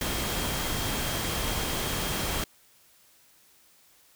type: tone in noise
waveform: sine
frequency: 3223 Hz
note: G7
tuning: 47 cents sharp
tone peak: -40 dBFS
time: 0.01-2.44 s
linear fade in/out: 2 ms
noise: pink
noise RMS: -30 dBFS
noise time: 0.01-2.44 s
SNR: -13 dB
effects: white hiss -60 dBFS RMS until 4.15 s